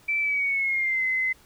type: tone with pitch glide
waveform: sine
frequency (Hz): 2327 to 2049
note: D7 to C7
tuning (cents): -17 to -37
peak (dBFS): -22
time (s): 0.08-1.33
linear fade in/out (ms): 10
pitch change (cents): -220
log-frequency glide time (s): 0.2-1.04
effects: pink hiss -56 dBFS RMS until 1.45 s